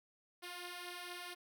5% pulse beating tone pair, 351.2 / 355.5 Hz, F4 / F4, +10 / +31 cents, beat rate 4.3 Hz, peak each -39 / -35 dBFS, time 0.42-1.35 s, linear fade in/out 20 ms, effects none

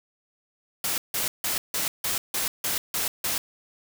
white noise bursts, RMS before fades -27 dBFS, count 9, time 0.84-3.38 s, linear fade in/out 2 ms, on 140 ms, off 160 ms, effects none

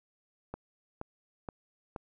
click train, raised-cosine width 1 ms, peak -24 dBFS, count 4, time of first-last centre 0.54-1.962 s, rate 2.11 Hz, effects none

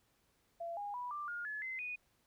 sine tone with pitch steps, 679 / 816.9 / 982.7 / 1182.2 / 1422.2 / 1711 / 2058 / 2476 Hz, F5 / G#5 / B5 / D6 / F6 / A6 / C7 / D#7, -49 / -29 / -9 / +11 / +31 / -49 / -29 / -9 cents, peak -39 dBFS, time 0.6-1.96 s, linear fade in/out 10 ms, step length 170 ms, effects pink hiss -75 dBFS RMS until 2.26 s

